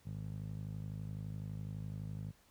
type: tone with band-pass filter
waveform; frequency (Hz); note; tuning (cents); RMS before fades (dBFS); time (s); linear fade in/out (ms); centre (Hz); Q
15% pulse; 51.91; G#1; 0; -43; 0.05-2.32; 20; 130; 2
effects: pink hiss -68 dBFS RMS until 2.5 s